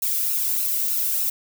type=noise with flanger; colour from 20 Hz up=violet; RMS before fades=-23 dBFS; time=0.02-1.3 s; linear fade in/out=5 ms; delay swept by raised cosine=0.74 to 1.45 ms; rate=3.3 Hz; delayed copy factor=+0.55; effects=none